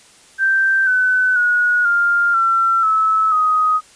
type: tone with pitch steps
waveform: sine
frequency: 1565 / 1508.2 / 1453.5 / 1400.7 / 1349.9 / 1300.9 / 1253.7 Hz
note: G6 / F#6 / F#6 / F6 / E6 / E6 / D#6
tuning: -3 / +33 / -31 / +5 / +41 / -23 / +13 cents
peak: -12 dBFS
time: 0.38-3.81 s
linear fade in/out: 50 ms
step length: 490 ms
effects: white hiss -47 dBFS RMS until 3.95 s + resampled to 22050 Hz